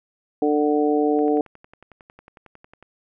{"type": "harmonic tone", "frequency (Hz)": 148.8, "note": "D3", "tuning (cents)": 23, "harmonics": [2, 3, 4, 5], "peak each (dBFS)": [-20, -20, -29, -25], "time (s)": [0.42, 1.41], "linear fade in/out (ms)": 2}
{"type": "click train", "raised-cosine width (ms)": 0.5, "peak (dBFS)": -30, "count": 19, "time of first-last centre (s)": [1.19, 2.826], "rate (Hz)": 11}
{"effects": []}